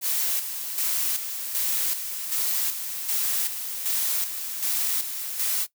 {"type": "noise with tremolo", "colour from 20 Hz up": "blue", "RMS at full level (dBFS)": -25, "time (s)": [0.01, 5.67], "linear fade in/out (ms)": 50, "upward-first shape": "square", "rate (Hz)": 1.3, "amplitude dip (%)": 55, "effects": ["noise-tail reverb RT60 0.1 s tail -18 dB re dry"]}